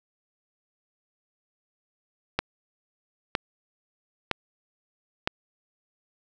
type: click train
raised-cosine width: 0.3 ms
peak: -7 dBFS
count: 4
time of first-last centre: 2.39-5.275 s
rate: 1.04 Hz
effects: none